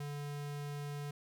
square tone, 144.9 Hz, D3, 23 cents flat, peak -40 dBFS, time 0-1.11 s, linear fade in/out 5 ms, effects none

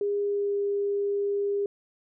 sine tone with pitch glide, 406.9 to 403.6 Hz, G#4 to G#4, -35 to -49 cents, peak -24 dBFS, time 0.01-1.66 s, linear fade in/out 2 ms, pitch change -14 cents, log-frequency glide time 0.21-0.56 s, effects none

